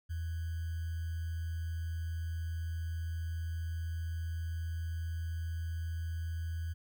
sine tone with sample-and-hold, 82.41 Hz, E2, in tune, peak -34 dBFS, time 0.09-6.74 s, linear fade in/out 20 ms, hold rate 1575 Hz, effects none

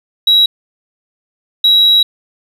sine tone pair in turn, 3871 / 3871 Hz, B7 / B7, -35 / -35 cents, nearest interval unison, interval 0 cents, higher neither, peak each -4 dBFS, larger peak neither, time 0.27-0.46 / 1.64-2.03 s, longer second, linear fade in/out 5 ms, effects tanh soft clip ceiling -3 dBFS + 7-bit

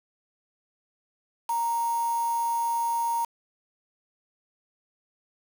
sine tone with quantisation, 932.3 Hz, A#5, in tune, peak -24 dBFS, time 1.49-3.25 s, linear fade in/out 5 ms, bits 6, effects none

